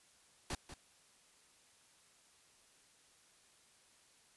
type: noise with echo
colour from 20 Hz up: pink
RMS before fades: -40 dBFS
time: 0.5-0.55 s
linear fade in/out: 2 ms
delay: 190 ms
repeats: 1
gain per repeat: -11 dB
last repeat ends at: 0.74 s
effects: white hiss -67 dBFS RMS until 4.36 s + resampled to 24000 Hz